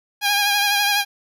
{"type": "tone with vibrato", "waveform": "10% pulse", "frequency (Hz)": 815, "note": "G#5", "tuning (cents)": -33, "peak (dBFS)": -8, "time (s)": [0.21, 1.05], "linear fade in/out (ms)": 50, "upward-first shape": "sine", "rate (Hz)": 12, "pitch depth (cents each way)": 32, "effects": []}